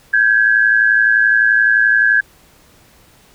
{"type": "tone pair together", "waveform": "sine", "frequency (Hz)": [1568, 1679.6], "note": ["G6", "G#6"], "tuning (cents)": [0, 19], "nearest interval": "minor second", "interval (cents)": 119, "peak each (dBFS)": -12, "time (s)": [0.13, 2.21], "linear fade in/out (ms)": 10, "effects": ["pink hiss -49 dBFS RMS until 3.34 s"]}